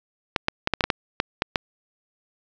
clicks, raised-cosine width 0.3 ms, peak -4 dBFS, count 10, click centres 0.362 / 0.484 / 0.674 / 0.737 / 0.808 / 0.84 / 0.902 / 1.201 / 1.421 / 1.558 s, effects resampled to 16000 Hz + 7-bit

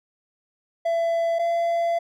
triangle tone pair in turn, 670 / 679 Hz, E5 / F5, +28 / -49 cents, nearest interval unison, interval 23 cents, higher second, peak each -18 dBFS, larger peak neither, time 0.85-1.39 / 1.39-1.99 s, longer second, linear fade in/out 10 ms, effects none

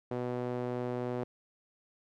sawtooth tone with band-pass filter, 123.47 Hz, B2, in tune, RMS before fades -35 dBFS, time 0.11-1.24 s, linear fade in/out 5 ms, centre 460 Hz, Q 1.2, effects none

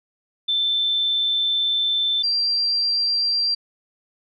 sine tone pair in turn, 3541 / 4727 Hz, A7 / D8, +10 / +10 cents, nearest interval perfect fourth, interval 500 cents, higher second, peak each -18 dBFS, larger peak neither, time 0.48-2.23 / 2.23-3.55 s, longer first, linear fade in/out 10 ms, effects none

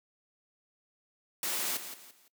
white noise with echo, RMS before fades -33 dBFS, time 1.43-1.77 s, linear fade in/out 2 ms, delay 170 ms, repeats 3, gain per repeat -10 dB, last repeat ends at 2.28 s, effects noise-tail reverb RT60 0.1 s tail -21 dB re dry + high-pass 200 Hz 12 dB/octave

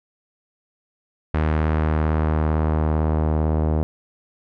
sawtooth tone with low-pass filter sweep, 77.8 Hz, D#2, in tune, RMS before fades -20 dBFS, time 1.34-3.83 s, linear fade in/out 0 ms, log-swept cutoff 1900 to 680 Hz, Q 1.1, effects none

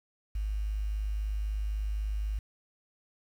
sine tone with quantisation, 51.91 Hz, G#1, in tune, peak -29 dBFS, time 0.35-2.39 s, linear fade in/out 5 ms, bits 9, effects none

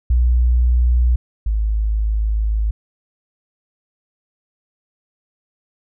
sine tone pair in turn, 60.6 / 53.41 Hz, B1 / G#1, -32 / +49 cents, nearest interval major second, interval 219 cents, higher first, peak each -11 / -15 dBFS, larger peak first, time 0.1-1.16 / 1.46-2.71 s, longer second, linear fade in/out 5 ms, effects none

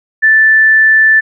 sine tone, 1760 Hz, A6, in tune, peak -4 dBFS, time 0.22-1.21 s, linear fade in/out 20 ms, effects none

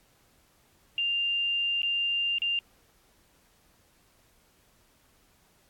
sine tone with dropouts, 2794 Hz, F7, in tune, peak -25 dBFS, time 0.98-2.59 s, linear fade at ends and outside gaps 1 ms, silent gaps 1.819-1.831 / 2.384-2.419 s, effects pink hiss -64 dBFS RMS until 5.69 s + AAC 64 kbps

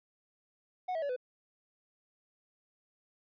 triangle tone with pitch steps, 734 / 646.4 / 569.3 / 501.3 Hz, F#5 / E5 / C#5 / B4, -14 / -34 / +46 / +26 cents, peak -30 dBFS, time 0.88-1.164 s, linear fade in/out 10 ms, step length 71 ms, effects resampled to 11025 Hz

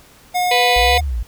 square tone, 721 Hz, F#5, 45 cents flat, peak -16 dBFS, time 0.34-1.01 s, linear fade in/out 20 ms
harmonic tone, 493.9 Hz, B4, in tune, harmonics 1 / 2 / 4 / 5 / 6 / 7 / 8 / 9, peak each -19 / -25 / -22 / -20 / -25 / -25 / -22 / -29 dBFS, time 0.51-0.98 s, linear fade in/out 5 ms
sine exponential two-way sweep, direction up then down, 51.9 to 77 to 51.9 Hz, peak -18 dBFS, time 0.76-1.23 s, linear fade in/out 5 ms, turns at 1.01 s
effects pink hiss -47 dBFS RMS until 1.27 s

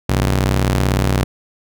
sawtooth ring-modulated tone, 96 Hz, G2, 36 cents flat, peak -7 dBFS, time 0.09-1.24 s, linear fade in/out 5 ms, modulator 29.2 Hz, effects none

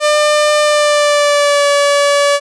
sawtooth tone with pitch glide, 599 to 572 Hz, D5 to D5, +34 to -46 cents, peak -5 dBFS, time 0-2.4 s, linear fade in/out 50 ms, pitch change -80 cents, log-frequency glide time 0.62-1.68 s, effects resampled to 22050 Hz

